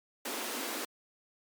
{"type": "high-pass noise", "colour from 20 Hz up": "pink", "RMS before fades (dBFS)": -37, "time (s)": [0.25, 0.85], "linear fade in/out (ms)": 5, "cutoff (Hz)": 220, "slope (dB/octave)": 96, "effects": ["MP3 96 kbps"]}